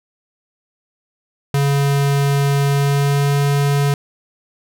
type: tone with pitch glide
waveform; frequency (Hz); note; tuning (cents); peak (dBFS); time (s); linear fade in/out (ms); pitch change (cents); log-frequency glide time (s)
square; 140.7 to 141.92; C#3 to C#3; +26 to +41; -14; 1.54-3.94; 2; +15; 2.67-3.38
effects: none